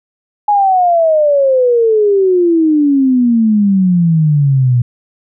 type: exponential sweep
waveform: sine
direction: down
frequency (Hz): 840 to 119.6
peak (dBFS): -7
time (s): 0.48-4.82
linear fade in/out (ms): 5
effects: none